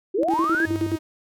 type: linear sweep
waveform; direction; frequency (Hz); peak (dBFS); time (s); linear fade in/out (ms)
sine; up; 345.3 to 1721; -20; 0.14-0.66; 10
type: tone with tremolo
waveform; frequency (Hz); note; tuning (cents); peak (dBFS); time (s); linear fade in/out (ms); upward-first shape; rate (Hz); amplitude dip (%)
sine; 329.6; E4; 0; -20; 0.18-0.96; 10; square; 9.5; 80
type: tone with vibrato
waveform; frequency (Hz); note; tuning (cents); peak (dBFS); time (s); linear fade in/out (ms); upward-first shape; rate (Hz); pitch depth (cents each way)
sawtooth; 313.1; D#4; +11; -29; 0.29-0.99; 20; square; 6.6; 12
type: tone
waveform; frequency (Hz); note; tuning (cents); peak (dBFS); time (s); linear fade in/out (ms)
sine; 98.5; G2; +9; -29; 0.66-0.97; 20
effects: none